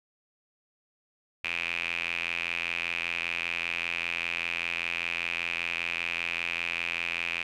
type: tone with band-pass filter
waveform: sawtooth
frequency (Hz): 85.1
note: F2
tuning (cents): -44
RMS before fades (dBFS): -32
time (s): 1.44-7.43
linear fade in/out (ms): 5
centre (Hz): 2500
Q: 8.9
effects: none